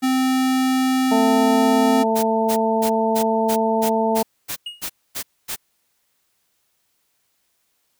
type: tone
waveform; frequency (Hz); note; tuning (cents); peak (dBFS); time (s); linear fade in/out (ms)
square; 260; C4; -11; -17; 0.02-2.04; 20
type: harmonic tone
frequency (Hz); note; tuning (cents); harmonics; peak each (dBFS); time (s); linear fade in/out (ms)
222.8; A3; +22; 1 / 2 / 3 / 4; -22 / -22 / -22 / -22; 1.11-4.23; 10
type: noise bursts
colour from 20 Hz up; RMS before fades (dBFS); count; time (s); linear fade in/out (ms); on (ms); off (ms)
white; -27; 11; 2.15-5.563; 20; 83; 250
type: tone with exponential decay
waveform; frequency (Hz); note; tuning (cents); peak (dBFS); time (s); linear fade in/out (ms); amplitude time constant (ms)
triangle; 2872; F7; +48; -23; 4.66-4.86; 5; 43
effects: white hiss -68 dBFS RMS until 7.99 s